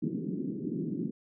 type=band-pass noise; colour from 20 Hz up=pink; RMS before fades=-34 dBFS; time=0.02-1.11 s; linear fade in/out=10 ms; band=150 to 370 Hz; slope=48 dB/octave; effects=none